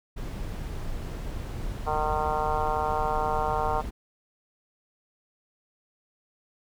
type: noise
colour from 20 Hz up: brown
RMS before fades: -33 dBFS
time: 0.16-3.91 s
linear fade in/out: 20 ms
type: harmonic tone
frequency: 152.9 Hz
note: D#3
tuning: 30 cents flat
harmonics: 3 / 4 / 5 / 6 / 7 / 8 / 9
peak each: -33 / -34 / -29 / -31 / -33 / -37 / -38 dBFS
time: 1.86-3.82 s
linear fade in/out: 20 ms
effects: none